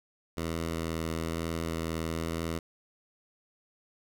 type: tone with vibrato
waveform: 10% pulse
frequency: 82 Hz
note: E2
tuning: 9 cents flat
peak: -23 dBFS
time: 0.37-2.59 s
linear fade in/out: 5 ms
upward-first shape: sine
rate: 1.1 Hz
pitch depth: 12 cents each way
effects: none